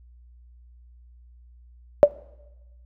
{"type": "tone with exponential decay", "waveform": "sine", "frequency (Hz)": 582, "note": "D5", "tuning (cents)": -16, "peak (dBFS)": -3, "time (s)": [2.03, 2.11], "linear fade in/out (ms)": 0, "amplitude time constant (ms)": 16, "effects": ["noise-tail reverb RT60 1.0 s tail -21 dB re dry", "added 60 Hz sine -48 dBFS peak until 2.85 s"]}